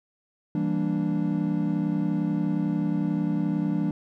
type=chord; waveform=triangle; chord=E half-diminished seventh; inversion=none; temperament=equal; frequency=164.81 / 196 / 233.1 / 293.7 Hz; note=E3 / G3 / Bb3 / D4; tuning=0 / 0 / 0 / 0 cents; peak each=-26 / -26 / -30 / -26 dBFS; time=0.55-3.91 s; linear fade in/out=2 ms; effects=none